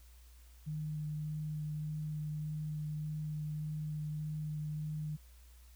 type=tone with vibrato; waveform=sine; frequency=152.6 Hz; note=D#3; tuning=33 cents flat; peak=-36 dBFS; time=0.66-5.17 s; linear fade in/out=20 ms; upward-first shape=sine; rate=1.7 Hz; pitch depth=10 cents each way; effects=added 60 Hz sine -55 dBFS peak until 5.75 s + white hiss -66 dBFS RMS until 5.75 s